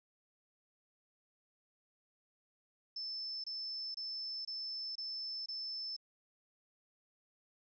sine tone bursts, 5274 Hz, E8, in tune, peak -39 dBFS, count 6, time 2.96-5.965 s, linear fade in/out 5 ms, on 480 ms, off 25 ms, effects none

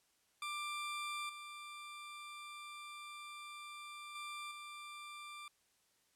20% pulse tone with level steps, 1183 Hz, D6, 12 cents sharp, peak -35 / -43 / -39 / -43 dBFS, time 0.42-5.48 s, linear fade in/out 2 ms, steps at 1.29 / 4.15 / 4.51 s, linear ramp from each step 5 ms, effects white hiss -75 dBFS RMS until 6.15 s + low-pass 11000 Hz 12 dB/octave

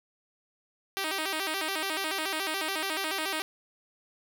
5% pulse tone with vibrato, 349.2 Hz, F4, in tune, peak -18 dBFS, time 0.97-3.42 s, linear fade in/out 0 ms, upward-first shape square, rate 7 Hz, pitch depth 190 cents each way, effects none

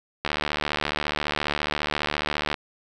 click train, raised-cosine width 0.3 ms, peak -8 dBFS, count 172, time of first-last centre 0.25-2.542 s, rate 74.6 Hz, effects none

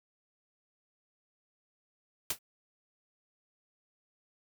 white noise with exponential decay, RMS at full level -26 dBFS, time 2.3-2.39 s, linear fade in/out 5 ms, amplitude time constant 18 ms, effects none

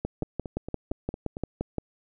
two click trains, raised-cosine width 2 ms, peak -21 / -15 dBFS, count 6 / 11, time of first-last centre 0.23-1.369 / 0.05-1.783 s, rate 4.39 / 5.77 Hz, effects none

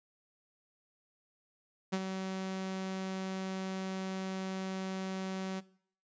sawtooth tone with ADSR envelope, 189.6 Hz, F#3, 43 cents sharp, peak -25 dBFS, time 1.92-5.61 s, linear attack 16 ms, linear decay 50 ms, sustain -7 dB, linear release 25 ms, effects noise-tail reverb RT60 0.6 s tail -20 dB re dry + resampled to 16000 Hz

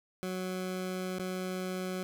20% pulse tone with dropouts, 184.8 Hz, F#3, 2 cents flat, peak -29 dBFS, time 0.23-2.03 s, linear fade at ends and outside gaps 0 ms, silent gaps 1.185-1.195 s, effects none

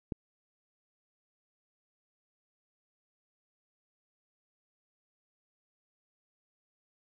click, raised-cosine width 3 ms, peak -21 dBFS, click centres 0.122 s, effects none

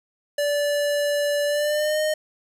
square tone with pitch glide, 581 to 615.5 Hz, D5 to D#5, -19 to -19 cents, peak -21 dBFS, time 0.38-2.14 s, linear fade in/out 5 ms, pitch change +100 cents, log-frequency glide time 1.46-2 s, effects resampled to 32000 Hz + 9-bit

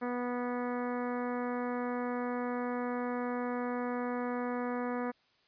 harmonic tone, 245.2 Hz, B3, 12 cents flat, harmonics 1 / 2 / 3 / 4 / 5 / 6 / 7 / 8 / 9, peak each -35 / -37 / -42 / -43 / -44 / -49 / -48 / -52 / -54 dBFS, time 0.01-5.12 s, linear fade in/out 20 ms, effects white hiss -69 dBFS RMS until 5.47 s + resampled to 11025 Hz

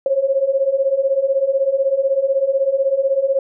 sine beating tone pair, 531 / 547 Hz, C5 / C#5, +25 / -23 cents, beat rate 16 Hz, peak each -19 / -16 dBFS, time 0.06-3.39 s, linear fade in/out 2 ms, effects none

